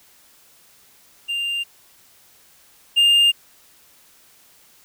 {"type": "tone pair in turn", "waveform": "triangle", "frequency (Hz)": [2794, 2809], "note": ["F7", "F7"], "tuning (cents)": [0, 9], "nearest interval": "unison", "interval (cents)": 9, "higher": "second", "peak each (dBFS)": [-20, -10], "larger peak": "second", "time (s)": [[1.28, 1.64], [2.96, 3.32]], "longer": "neither", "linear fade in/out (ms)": 20, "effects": ["white hiss -53 dBFS RMS until 4.84 s"]}